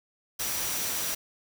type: tone in noise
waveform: sine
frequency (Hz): 5830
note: F#8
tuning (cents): -26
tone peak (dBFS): -38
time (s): 0.39-1.15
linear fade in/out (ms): 10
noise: white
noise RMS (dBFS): -31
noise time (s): 0.39-1.15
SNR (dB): -10
effects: none